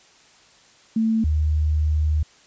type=tone pair in turn; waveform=sine; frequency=222.8 / 76.57 Hz; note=A3 / D#2; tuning=+22 / -27 cents; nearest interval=octave + tritone; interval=1849 cents; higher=first; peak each=-17 dBFS; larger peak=neither; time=0.96-1.24 / 1.24-2.23 s; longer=second; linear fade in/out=5 ms; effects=white hiss -53 dBFS RMS until 2.46 s + resampled to 16000 Hz